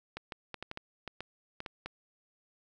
clicks, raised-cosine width 0.3 ms, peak -23 dBFS, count 11, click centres 0.17 / 0.322 / 0.543 / 0.626 / 0.714 / 0.774 / 1.077 / 1.206 / 1.604 / 1.662 / 1.86 s, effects none

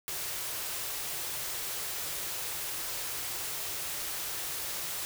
white band-stop noise, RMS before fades -36 dBFS, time 0.08-5.05 s, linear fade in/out 0 ms, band 180 to 290 Hz, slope 96 dB/octave, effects none

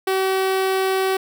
sawtooth tone with notch filter, 381.1 Hz, G4, 49 cents flat, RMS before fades -20 dBFS, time 0.07-1.17 s, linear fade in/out 5 ms, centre 6600 Hz, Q 1.9, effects none

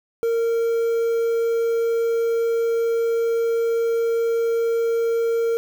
triangle tone with quantisation, 461.1 Hz, A#4, 19 cents flat, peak -16 dBFS, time 0.23-5.57 s, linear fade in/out 0 ms, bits 7, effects none

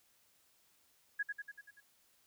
sine tone with echo, 1664 Hz, G#6, 3 cents sharp, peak -32 dBFS, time 1.19-1.23 s, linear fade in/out 10 ms, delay 96 ms, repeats 6, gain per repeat -4 dB, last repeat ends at 1.806 s, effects white hiss -71 dBFS RMS until 2.26 s

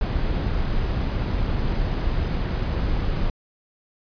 brown noise, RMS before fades -23 dBFS, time 0.01-3.3 s, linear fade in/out 2 ms, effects resampled to 11025 Hz

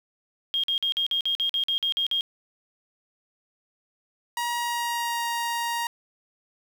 sine tone bursts, 3236 Hz, G#7, 46 cents flat, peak -22 dBFS, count 12, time 0.54-2.209 s, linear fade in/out 0 ms, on 96 ms, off 47 ms
sawtooth tone with pitch glide, 952 to 938.9 Hz, A#5 to A#5, +36 to +12 cents, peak -22 dBFS, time 4.37-5.87 s, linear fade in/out 2 ms, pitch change -24 cents, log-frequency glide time 4.57-5.24 s
effects 8-bit

